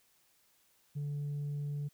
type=tone; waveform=sine; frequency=145.1 Hz; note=D3; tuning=21 cents flat; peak=-32 dBFS; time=0.95-1.89 s; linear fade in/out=20 ms; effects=tanh soft clip ceiling -33 dBFS + white hiss -70 dBFS RMS until 1.93 s